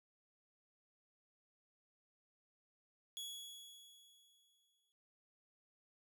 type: tone with exponential decay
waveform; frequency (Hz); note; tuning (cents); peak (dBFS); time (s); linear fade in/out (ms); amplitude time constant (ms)
sawtooth; 3361; G#7; +20; -40; 3.17-4.92; 0; 380
effects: none